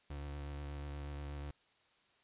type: tone with vibrato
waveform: 35% pulse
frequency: 72 Hz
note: D2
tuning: 34 cents flat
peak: -40 dBFS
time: 0.1-1.51 s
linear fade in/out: 5 ms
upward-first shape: sine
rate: 8.3 Hz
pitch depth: 23 cents each way
effects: white hiss -71 dBFS RMS until 2.23 s + resampled to 8000 Hz